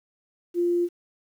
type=tone; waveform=sine; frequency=348.3 Hz; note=F4; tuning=5 cents flat; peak=-20 dBFS; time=0.54-0.89 s; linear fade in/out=50 ms; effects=9-bit